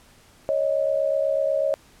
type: tone pair together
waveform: sine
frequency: 554.2 / 622.3 Hz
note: C#5 / D#5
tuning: -1 / 0 cents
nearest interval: major second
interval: 201 cents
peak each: -22 / -23 dBFS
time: 0.49-1.74 s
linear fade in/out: 0 ms
effects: pink hiss -54 dBFS RMS until 2 s + low-pass 12000 Hz 12 dB/octave